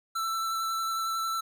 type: tone with vibrato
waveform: square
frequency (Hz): 1332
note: E6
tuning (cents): +18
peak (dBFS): -29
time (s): 0.15-1.41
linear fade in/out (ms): 10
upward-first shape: triangle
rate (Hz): 11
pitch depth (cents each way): 16
effects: none